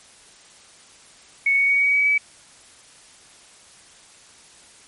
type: tone with pitch steps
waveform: sine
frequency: 2217 / 2231 / 2245 / 2260 / 2274 / 2289 Hz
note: C#7 / C#7 / C#7 / C#7 / C#7 / D7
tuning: 0 / +11 / +21 / +33 / +44 / -45 cents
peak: -15 dBFS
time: 1.46-2.18 s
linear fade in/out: 5 ms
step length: 120 ms
effects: white hiss -49 dBFS RMS until 4.87 s + MP3 48 kbps